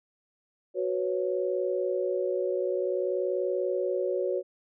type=chord; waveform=sine; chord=F# suspended fourth; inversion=none; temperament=equal; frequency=370 / 493.9 / 554.4 Hz; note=F#4 / B4 / C#5; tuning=0 / 0 / 0 cents; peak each=-29 / -32 / -30 dBFS; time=0.74-4.43 s; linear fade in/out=50 ms; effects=none